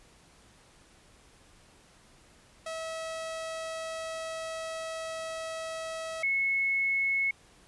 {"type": "tone pair in turn", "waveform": ["sawtooth", "sine"], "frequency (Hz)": [647, 2190], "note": ["E5", "C#7"], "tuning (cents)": [-32, -22], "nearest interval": "octave + major sixth", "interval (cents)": 2110, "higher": "second", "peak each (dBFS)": [-31, -25], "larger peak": "second", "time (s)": [[2.66, 6.23], [6.23, 7.31]], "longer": "first", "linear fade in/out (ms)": 5, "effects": ["pink hiss -59 dBFS RMS until 7.67 s", "resampled to 24000 Hz"]}